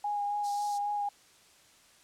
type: tone with vibrato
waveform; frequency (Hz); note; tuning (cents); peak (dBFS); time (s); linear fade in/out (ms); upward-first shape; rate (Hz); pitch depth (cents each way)
sine; 821; G#5; -20; -29; 0.04-1.09; 5; sine; 3.7; 16
type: high-pass noise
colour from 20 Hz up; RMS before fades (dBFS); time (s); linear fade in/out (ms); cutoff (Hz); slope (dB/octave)
pink; -45; 0.43-0.79; 20; 4100; 48
effects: white hiss -60 dBFS RMS until 2.03 s + low-pass 9000 Hz 12 dB/octave